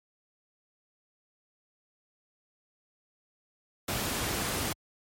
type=noise; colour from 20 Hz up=pink; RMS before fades=-31 dBFS; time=3.88-4.73 s; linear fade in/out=5 ms; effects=high-pass 60 Hz 12 dB/octave + MP3 64 kbps